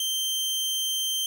sawtooth tone, 3136 Hz, G7, in tune, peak -22 dBFS, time 0-1.26 s, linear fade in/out 2 ms, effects none

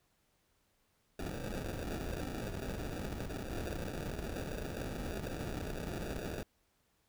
pink noise with sample-and-hold, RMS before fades -40 dBFS, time 1.19-6.43 s, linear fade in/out 0 ms, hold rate 1050 Hz, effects pink hiss -75 dBFS RMS until 7.08 s

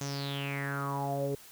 sawtooth tone with low-pass filter sweep, 140 Hz, C#3, 18 cents sharp, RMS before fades -34 dBFS, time 0.01-1.35 s, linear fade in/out 2 ms, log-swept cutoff 6500 to 440 Hz, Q 7.9, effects white hiss -53 dBFS RMS until 1.51 s

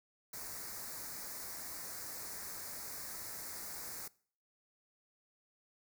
white band-stop noise, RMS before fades -45 dBFS, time 0.33-4.08 s, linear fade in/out 5 ms, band 2200 to 4300 Hz, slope 48 dB/octave, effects noise-tail reverb RT60 0.5 s tail -22 dB re dry

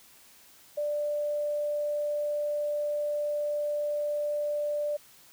sine tone, 590 Hz, D5, 8 cents sharp, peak -27 dBFS, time 0.77-4.97 s, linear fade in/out 10 ms, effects white hiss -56 dBFS RMS until 5.32 s

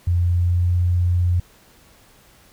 sine tone with pitch glide, 87.31 to 88.43 Hz, F2 to F2, 0 to +22 cents, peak -15 dBFS, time 0.07-1.4 s, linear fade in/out 5 ms, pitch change +22 cents, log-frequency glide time 0.19-0.74 s, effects pink hiss -52 dBFS RMS until 2.52 s

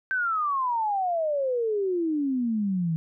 sine exponential sweep, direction down, 1568 to 157.7 Hz, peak -23 dBFS, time 0.11-2.96 s, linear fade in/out 0 ms, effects none

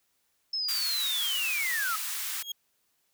sine linear sweep, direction down, 5274 to 1244.5 Hz, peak -28 dBFS, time 0.53-1.96 s, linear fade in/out 5 ms
white high-pass noise, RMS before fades -34 dBFS, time 0.68-2.43 s, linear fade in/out 10 ms, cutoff 1100 Hz, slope 24 dB/octave
35% pulse tone with exponential growth, 3278 Hz, G#7, 23 cents flat, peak -28 dBFS, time 2.34-2.52 s, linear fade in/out 5 ms, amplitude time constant 39 ms
effects white hiss -73 dBFS RMS until 3.13 s

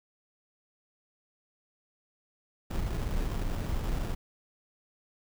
brown noise with sample-and-hold, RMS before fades -31 dBFS, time 2.7-4.15 s, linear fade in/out 10 ms, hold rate 2100 Hz, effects none

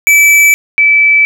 square / sine tone pair in turn, 2309 / 2309 Hz, D7 / D7, -30 / -30 cents, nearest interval unison, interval 0 cents, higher neither, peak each -4 dBFS, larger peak neither, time 0.07-0.54 / 0.78-1.25 s, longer neither, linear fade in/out 0 ms, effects none

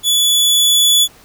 sawtooth tone with level ramp, 3432 Hz, A7, 44 cents flat, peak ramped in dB -8 to -5 dBFS, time 0.03-1.08 s, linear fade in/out 50 ms, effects pink hiss -45 dBFS RMS until 1.24 s

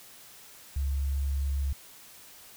sine tone, 69.3 Hz, C#2, in tune, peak -26 dBFS, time 0.76-1.73 s, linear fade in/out 5 ms, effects white hiss -51 dBFS RMS until 2.56 s

